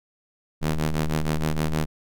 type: ring-modulated tone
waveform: sawtooth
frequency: 76.9 Hz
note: D#2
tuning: 20 cents flat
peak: -15 dBFS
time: 0.61-1.86 s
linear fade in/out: 20 ms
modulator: 80.1 Hz
effects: none